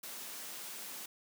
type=high-pass noise; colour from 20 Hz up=white; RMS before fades=-45 dBFS; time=0.03-1.06 s; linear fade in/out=5 ms; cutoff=170 Hz; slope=48 dB/octave; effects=none